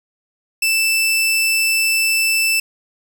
sawtooth tone, 2648 Hz, E7, 7 cents sharp, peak -11 dBFS, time 0.62-2.6 s, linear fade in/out 5 ms, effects 7-bit

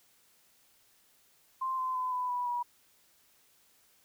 sine tone with pitch steps, 1046.5 / 1030.3 / 1014.4 / 998.7 / 983.2 / 968 Hz, C6 / C6 / B5 / B5 / B5 / B5, 0 / -27 / +46 / +19 / -8 / -35 cents, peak -30 dBFS, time 1.61-2.63 s, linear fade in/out 10 ms, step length 170 ms, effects white hiss -66 dBFS RMS until 4.04 s

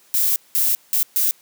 violet noise bursts at uneven times, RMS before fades -18 dBFS, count 4, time 0.14-0.36 / 0.55-0.75 / 0.93-1.03 / 1.16-1.31 s, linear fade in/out 0 ms, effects white hiss -54 dBFS RMS until 1.41 s + high-pass 150 Hz 12 dB/octave

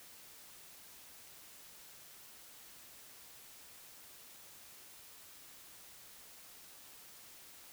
silence, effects white hiss -56 dBFS RMS until 7.72 s

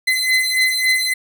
30% pulse beating tone pair, 2036 / 2039.6 Hz, C7 / C7, -48 / -45 cents, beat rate 3.6 Hz, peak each -15 dBFS, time 0.07-1.14 s, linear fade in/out 10 ms, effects none

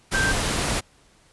sine tone in noise, 1568 Hz, G6, in tune, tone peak -21 dBFS, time 0.13-0.33 s, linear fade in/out 20 ms, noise pink, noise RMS -24 dBFS, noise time 0.11-0.81 s, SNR 0 dB, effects pink hiss -57 dBFS RMS until 1.32 s + resampled to 24000 Hz

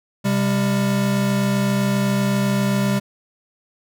square tone pair together, 131.68 / 199.4 Hz, C3 / G3, +11 / +30 cents, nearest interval perfect fifth, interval 719 cents, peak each -23 / -19 dBFS, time 0.24-3 s, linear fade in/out 20 ms, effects none

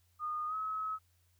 sine tone with pitch glide, 1226 to 1283.2 Hz, D#6 to E6, -26 to -47 cents, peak -34 dBFS, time 0.19-0.99 s, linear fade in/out 50 ms, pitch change +79 cents, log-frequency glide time 0.47-0.55 s, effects added 87 Hz sine -69 dBFS peak until 1.39 s + white hiss -75 dBFS RMS until 1.39 s

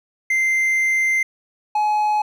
triangle tone pair in turn, 2084 / 845.4 Hz, C7 / G#5, -7 / +31 cents, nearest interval octave + major third, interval 1562 cents, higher first, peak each -14 dBFS, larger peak neither, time 0.3-1.23 / 1.75-2.22 s, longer first, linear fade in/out 5 ms, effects none

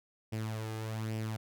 sawtooth tone with flanger, 110 Hz, A2, in tune, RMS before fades -37 dBFS, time 0.32-1.37 s, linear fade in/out 10 ms, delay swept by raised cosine 0.37 to 2.47 ms, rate 1.2 Hz, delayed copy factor +0.55, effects none

